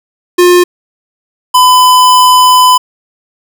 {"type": "tone pair in turn", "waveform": "square", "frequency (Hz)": [355.6, 1005.8], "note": ["F4", "B5"], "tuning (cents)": [31, 31], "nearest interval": "octave + tritone", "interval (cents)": 1800, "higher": "second", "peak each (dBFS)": -3, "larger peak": "neither", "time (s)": [[0.38, 0.64], [1.54, 2.78]], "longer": "second", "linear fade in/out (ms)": 10, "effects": ["7-bit"]}